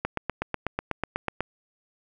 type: click train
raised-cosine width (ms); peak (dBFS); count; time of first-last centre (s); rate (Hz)
0.5; -11; 12; 0.05-1.406; 8.11
effects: none